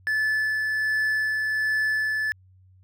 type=tone with tremolo; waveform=triangle; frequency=1737 Hz; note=A6; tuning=23 cents flat; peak=-19 dBFS; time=0.07-2.32 s; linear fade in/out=0 ms; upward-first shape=sine; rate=1.3 Hz; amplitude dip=25%; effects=added 93 Hz sine -52 dBFS peak until 2.83 s